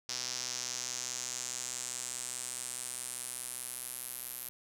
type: tone with band-pass filter sweep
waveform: sawtooth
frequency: 124.8 Hz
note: B2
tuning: 19 cents sharp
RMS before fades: -40 dBFS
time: 0.09-4.49 s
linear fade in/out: 0 ms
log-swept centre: 5500 to 12000 Hz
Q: 3.4
effects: none